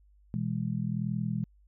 sine chord, E major, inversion second, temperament just, 123.61 / 164.81 / 206 Hz, B2 / E3 / G#3, +2 / 0 / -14 cents, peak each -33 dBFS, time 0.34-1.44 s, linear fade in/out 0 ms, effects added 50 Hz sine -58 dBFS peak until 1.67 s

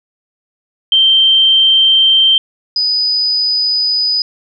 sine tone pair in turn, 3136 / 4978 Hz, G7 / D#8, 0 / 0 cents, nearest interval minor sixth, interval 800 cents, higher second, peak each -6 / -11 dBFS, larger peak first, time 0.92-2.38 / 2.76-4.22 s, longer neither, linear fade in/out 2 ms, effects none

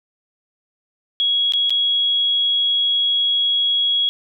sine tone with dropouts, 3324 Hz, G#7, 1 cent sharp, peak -15 dBFS, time 1.2-4.09 s, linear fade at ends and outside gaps 0 ms, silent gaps 1.522-1.536 / 1.696-1.705 s, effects none

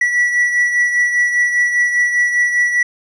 triangle beating tone pair, 1947 / 1952 Hz, B6 / B6, -25 / -21 cents, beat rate 5 Hz, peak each -11 / -20 dBFS, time 0.01-2.83 s, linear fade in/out 5 ms, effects resampled to 22050 Hz

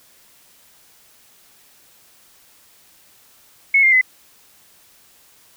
sine tone with pitch steps, 2194 / 2109 / 2028 Hz, C#7 / C7 / B6, -18 / +13 / +45 cents, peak -10 dBFS, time 3.74-4.013 s, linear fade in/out 5 ms, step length 91 ms, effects white hiss -52 dBFS RMS until 5.56 s

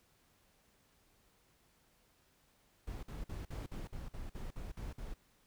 brown noise bursts, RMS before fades -43 dBFS, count 11, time 2.87-5.14 s, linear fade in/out 5 ms, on 160 ms, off 51 ms, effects pink hiss -71 dBFS RMS until 5.46 s

